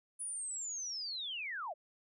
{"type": "linear sweep", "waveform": "sine", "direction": "down", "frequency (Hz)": [9956, 544], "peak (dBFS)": -38, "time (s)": [0.19, 1.74], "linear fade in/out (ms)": 20, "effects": []}